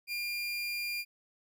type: tone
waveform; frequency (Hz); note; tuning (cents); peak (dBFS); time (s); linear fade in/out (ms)
30% pulse; 2400; D7; +37; -31; 0.07-1.05; 50
effects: none